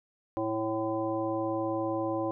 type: harmonic tone with a mistuned harmonic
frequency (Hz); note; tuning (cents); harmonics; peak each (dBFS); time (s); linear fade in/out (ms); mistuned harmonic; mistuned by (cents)
110; A2; 0; 1 / 3 / 5 / 7 / 9; -41 / -31 / -33 / -37 / -38; 0.37-2.31; 0; 9; +43
effects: none